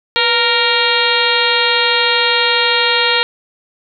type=harmonic tone with a mistuned harmonic; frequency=466.2 Hz; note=A#4; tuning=in tune; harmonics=1 / 2 / 3 / 4 / 5 / 6 / 7 / 8 / 9; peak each=-20 / -20 / -20 / -20 / -20 / -20 / -20 / -20 / -20 dBFS; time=0.16-3.23 s; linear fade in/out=0 ms; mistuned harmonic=1; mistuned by=+76 cents; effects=none